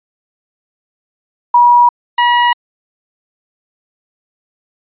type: tone pair in turn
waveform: sine / sawtooth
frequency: 964 / 964 Hz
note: B5 / B5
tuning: -42 / -42 cents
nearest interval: unison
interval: 0 cents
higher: neither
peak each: -4 dBFS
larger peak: neither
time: 1.54-1.89 / 2.18-2.53 s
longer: neither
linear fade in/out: 5 ms
effects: resampled to 8000 Hz